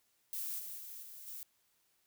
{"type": "noise with level steps", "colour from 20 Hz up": "violet", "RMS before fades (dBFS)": [-40, -45, -48, -51, -46], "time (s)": [0.33, 1.43], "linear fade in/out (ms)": 0, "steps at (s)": [0.58, 0.77, 1.02, 1.26], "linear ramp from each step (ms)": 20, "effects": ["white hiss -75 dBFS RMS until 2.06 s"]}